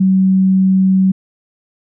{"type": "tone", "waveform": "sine", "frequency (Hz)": 189.5, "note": "F#3", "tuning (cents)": 42, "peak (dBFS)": -8, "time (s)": [0, 1.12], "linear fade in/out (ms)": 10, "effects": []}